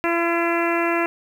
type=harmonic tone; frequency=339 Hz; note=E4; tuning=49 cents sharp; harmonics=1 / 2 / 3 / 4 / 5 / 6 / 7 / 8; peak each=-22 / -25 / -27 / -28 / -29 / -30 / -30 / -31 dBFS; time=0.04-1.06 s; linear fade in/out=0 ms; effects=8-bit